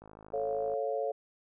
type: click train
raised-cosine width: 1 ms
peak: -36 dBFS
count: 39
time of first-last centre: 0.02-0.737 s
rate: 53 Hz
type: chord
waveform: sine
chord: A augmented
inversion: none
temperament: equal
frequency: 440 / 554.4 / 698.5 Hz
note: A4 / C#5 / E#5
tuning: 0 / 0 / 0 cents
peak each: -34 / -33 / -36 dBFS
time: 0.33-1.12 s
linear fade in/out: 10 ms
effects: none